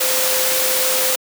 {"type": "tone in noise", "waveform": "sine", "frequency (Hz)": 517, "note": "C5", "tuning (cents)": -21, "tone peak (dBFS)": -23, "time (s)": [0, 1.16], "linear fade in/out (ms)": 10, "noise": "white", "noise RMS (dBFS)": -18, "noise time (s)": [0, 1.16], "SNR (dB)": -8, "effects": ["high-pass 300 Hz 12 dB/octave"]}